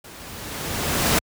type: noise with level ramp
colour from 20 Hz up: pink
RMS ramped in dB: -42 to -17 dBFS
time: 0.04-1.19 s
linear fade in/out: 5 ms
effects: high-pass 60 Hz 12 dB/octave